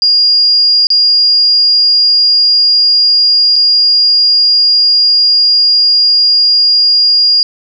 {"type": "tone with dropouts", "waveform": "sine", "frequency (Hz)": 4837, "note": "D#8", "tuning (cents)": -50, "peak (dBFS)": -5, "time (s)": [0.02, 7.43], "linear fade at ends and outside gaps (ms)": 1, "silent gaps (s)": [[0.87, 0.903], [3.558, 3.562]], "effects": []}